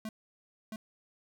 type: tone with echo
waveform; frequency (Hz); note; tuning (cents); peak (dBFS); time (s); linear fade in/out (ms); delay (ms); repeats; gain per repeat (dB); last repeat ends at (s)
square; 218; A3; -16; -37; 0.05-0.09; 2; 670; 1; -2; 0.76
effects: none